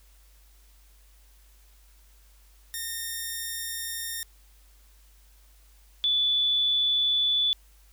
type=tone pair in turn; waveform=5% pulse / sine; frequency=1831 / 3467 Hz; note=A#6 / A7; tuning=-32 / -26 cents; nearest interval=major seventh; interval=1106 cents; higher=second; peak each=-21 dBFS; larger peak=neither; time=2.74-4.23 / 6.04-7.53 s; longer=neither; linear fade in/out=0 ms; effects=added 50 Hz sine -54 dBFS peak until 7.92 s + white hiss -62 dBFS RMS until 7.92 s